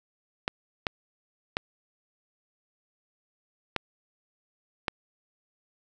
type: clicks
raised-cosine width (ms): 0.3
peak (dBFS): -10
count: 5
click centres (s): 0.479 / 0.868 / 1.569 / 3.763 / 4.882
effects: none